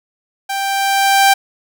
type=tone with level ramp; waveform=sawtooth; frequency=786 Hz; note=G5; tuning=4 cents sharp; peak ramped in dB=-15 to -3 dBFS; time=0.49-1.34 s; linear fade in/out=10 ms; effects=none